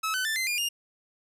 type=tone with pitch steps; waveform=sawtooth; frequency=1295 / 1513.6 / 1769 / 2068 / 2417 / 2824 Hz; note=E6 / F#6 / A6 / C7 / D7 / F7; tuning=-31 / +39 / +9 / -21 / +49 / +19 cents; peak=-23 dBFS; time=0.03-0.69 s; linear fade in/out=10 ms; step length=110 ms; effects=resampled to 32000 Hz